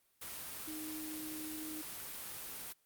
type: tone in noise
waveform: sine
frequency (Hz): 311.1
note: D#4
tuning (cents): 0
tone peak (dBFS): -43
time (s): 0.67-1.82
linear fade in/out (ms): 10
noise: white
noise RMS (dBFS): -45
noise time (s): 0.21-2.73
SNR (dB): -1
effects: white hiss -74 dBFS RMS until 2.85 s + Opus 32 kbps